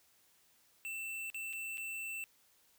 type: tone with dropouts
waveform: square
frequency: 2673 Hz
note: E7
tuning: 23 cents sharp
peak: -40 dBFS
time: 0.85-2.24 s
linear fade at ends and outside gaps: 0 ms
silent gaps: 1.301-1.345 / 1.528-1.533 / 1.773-1.78 s
effects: white hiss -69 dBFS RMS until 2.78 s